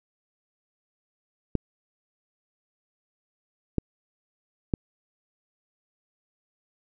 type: clicks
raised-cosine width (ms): 3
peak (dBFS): -10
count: 3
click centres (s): 1.553 / 3.783 / 4.738
effects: none